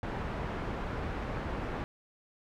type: low-pass noise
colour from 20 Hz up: pink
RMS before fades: -36 dBFS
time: 0.03-1.84 s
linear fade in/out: 0 ms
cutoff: 1600 Hz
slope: 12 dB/octave
effects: none